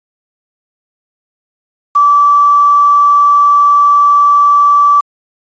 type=tone with quantisation; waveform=sine; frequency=1158 Hz; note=D6; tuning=25 cents flat; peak=-4 dBFS; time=1.95-5.01 s; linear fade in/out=10 ms; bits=5; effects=resampled to 16000 Hz